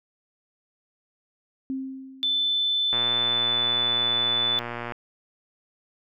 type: tone with exponential decay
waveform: sine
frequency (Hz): 265.3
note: C4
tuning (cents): +24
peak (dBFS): -25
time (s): 1.7-2.76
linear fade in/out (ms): 0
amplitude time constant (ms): 230
type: tone with pitch glide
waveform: sine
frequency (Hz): 3520 to 3496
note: A7 to A7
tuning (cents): 0 to -12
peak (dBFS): -21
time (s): 2.23-4.59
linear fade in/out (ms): 0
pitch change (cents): -12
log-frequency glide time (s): 3.17-3.64
type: click train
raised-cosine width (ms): 0.5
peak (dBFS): -17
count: 238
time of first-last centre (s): 2.93-4.922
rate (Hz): 119
effects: none